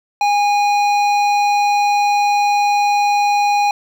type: tone with hard clipping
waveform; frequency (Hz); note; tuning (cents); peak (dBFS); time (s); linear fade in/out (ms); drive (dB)
triangle; 820; G#5; -22; -14; 0.21-3.71; 2; 16
effects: none